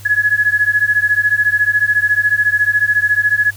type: beating tone pair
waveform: sine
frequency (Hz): 1684 / 1698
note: G#6 / G#6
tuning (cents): +24 / +38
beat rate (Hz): 14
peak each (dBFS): -14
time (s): 0.05-3.51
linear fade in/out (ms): 10
effects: added 100 Hz sine -34 dBFS peak until 3.56 s + white hiss -41 dBFS RMS until 3.56 s